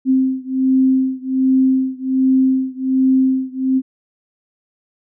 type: beating tone pair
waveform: sine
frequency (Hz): 261.6 / 262.9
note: C4 / C4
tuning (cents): 0 / +8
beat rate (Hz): 1.3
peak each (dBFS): -15 / -16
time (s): 0.05-3.82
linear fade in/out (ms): 50
effects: none